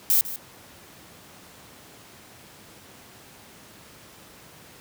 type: noise with echo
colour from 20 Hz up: violet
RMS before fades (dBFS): -19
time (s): 0.1-0.21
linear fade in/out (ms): 0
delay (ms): 150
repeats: 1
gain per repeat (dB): -14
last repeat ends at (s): 0.36
effects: pink hiss -48 dBFS RMS until 4.8 s + high-pass 100 Hz 12 dB/octave